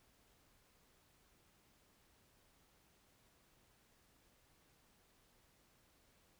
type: silence
effects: pink hiss -72 dBFS RMS until 6.39 s